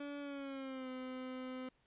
30% pulse tone with pitch glide, 286.7 to 256.9 Hz, D4 to C4, -42 to -32 cents, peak -40 dBFS, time 0-1.69 s, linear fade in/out 5 ms, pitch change -190 cents, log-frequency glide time 0.2-0.89 s, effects pink hiss -75 dBFS RMS until 1.86 s + resampled to 8000 Hz

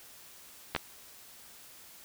clicks, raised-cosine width 0.3 ms, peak -13 dBFS, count 2, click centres 0.75 / 0.763 s, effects white hiss -53 dBFS RMS until 2.04 s

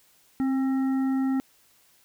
harmonic tone with a mistuned harmonic, 268.3 Hz, C4, 44 cents sharp, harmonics 1 / 3 / 5 / 7, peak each -22 / -38 / -43 / -46 dBFS, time 0.4-1.4 s, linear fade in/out 0 ms, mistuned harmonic 1, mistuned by -20 cents, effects white hiss -61 dBFS RMS until 2.04 s

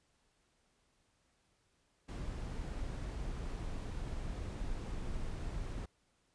brown noise, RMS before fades -40 dBFS, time 2.08-5.86 s, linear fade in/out 10 ms, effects pink hiss -75 dBFS RMS until 6.34 s + resampled to 22050 Hz

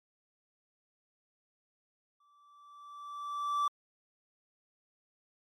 triangle tone with exponential growth, 1163 Hz, D6, 17 cents flat, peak -24 dBFS, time 2.2-3.68 s, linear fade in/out 5 ms, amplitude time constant 320 ms, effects MP3 64 kbps

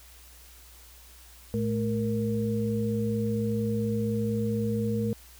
sine tone cluster, 111.3 / 215.6 / 467.2 Hz, A2 / A3 / A#4, +20 / -35 / +4 cents, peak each -30 / -28 / -31 dBFS, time 1.54-5.13 s, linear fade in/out 0 ms, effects added 60 Hz sine -52 dBFS peak until 5.39 s + white hiss -53 dBFS RMS until 5.39 s

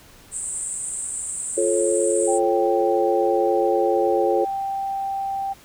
pink band-pass noise, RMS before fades -29 dBFS, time 0.31-2.4 s, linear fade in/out 50 ms, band 7800 to 8900 Hz, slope 96 dB/octave
sine chord, F augmented, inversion none, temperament just, 349.2 / 436.5 / 545.7 Hz, F4 / A4 / C#5, 0 / -14 / -27 cents, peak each -22 dBFS, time 1.57-4.45 s, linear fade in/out 10 ms
sine tone, 784 Hz, G5, in tune, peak -23 dBFS, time 2.27-5.54 s, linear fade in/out 20 ms
effects pink hiss -49 dBFS RMS until 5.64 s

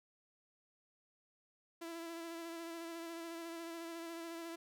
sawtooth tone with vibrato, 333.6 Hz, E4, 21 cents sharp, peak -40 dBFS, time 1.81-4.56 s, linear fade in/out 10 ms, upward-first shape sine, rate 14 Hz, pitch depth 25 cents each way, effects none

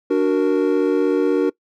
triangle chord, D augmented, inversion none, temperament equal, 293.7 / 370 / 466.2 Hz, D4 / F#4 / A#4, 0 / 0 / 0 cents, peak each -17 dBFS, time 0.1-1.5 s, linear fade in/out 10 ms, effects noise-tail reverb RT60 0.1 s tail -22 dB re dry

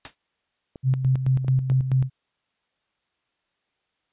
white noise with exponential decay, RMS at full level -29 dBFS, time 0.05-0.15 s, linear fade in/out 1 ms, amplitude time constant 20 ms
clicks, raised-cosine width 2 ms, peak -26 dBFS, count 3, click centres 0.758 / 1.446 / 1.718 s
sine tone with tremolo, 130.81 Hz, C3, in tune, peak -16 dBFS, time 0.83-2.1 s, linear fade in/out 50 ms, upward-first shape square, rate 4.6 Hz, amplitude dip 60%
effects white hiss -74 dBFS RMS until 4.12 s + resampled to 8000 Hz

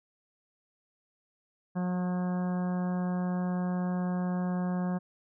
harmonic tone, 180.4 Hz, F#3, 44 cents flat, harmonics 1 / 2 / 3 / 4 / 5 / 6 / 7 / 8 / 9, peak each -28 / -43 / -42 / -42 / -47 / -47 / -52 / -55 / -50 dBFS, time 1.75-4.99 s, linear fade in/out 20 ms, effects none

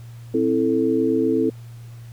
sine chord, A minor, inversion first, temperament equal, 261.6 / 329.6 / 440 Hz, C4 / E4 / A4, 0 / 0 / 0 cents, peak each -21 dBFS, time 0.34-1.5 s, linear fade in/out 5 ms, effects added 117 Hz sine -36 dBFS peak until 2.12 s + pink hiss -53 dBFS RMS until 2.12 s

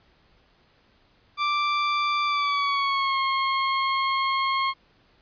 sawtooth tone with pitch glide, 1174.7 to 1077.2 Hz, D6 to C#6, 0 to -50 cents, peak -18 dBFS, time 1.37-4.74 s, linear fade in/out 50 ms, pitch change -150 cents, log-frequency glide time 2.25-3.19 s, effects pink hiss -61 dBFS RMS until 5.21 s + resampled to 11025 Hz

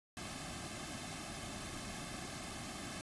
pink noise with comb filter, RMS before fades -45 dBFS, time 0.17-3.01 s, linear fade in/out 0 ms, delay 2.1 ms, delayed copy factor -0.7, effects resampled to 24000 Hz

